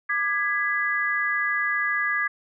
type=chord; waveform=sine; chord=G# diminished; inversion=second; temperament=just; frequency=1196.1 / 1661.2 / 1993.5 Hz; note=D6 / G#6 / B6; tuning=+31 / 0 / +16 cents; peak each=-29 / -24 / -27 dBFS; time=0.09-2.28 s; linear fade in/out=10 ms; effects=none